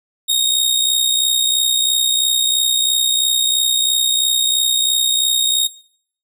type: tone with amplitude modulation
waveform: sawtooth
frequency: 3729 Hz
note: A#7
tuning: in tune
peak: -8 dBFS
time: 0.28-5.68 s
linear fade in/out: 20 ms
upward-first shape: sine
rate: 63 Hz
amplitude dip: 50%
effects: noise-tail reverb RT60 0.6 s tail -19 dB re dry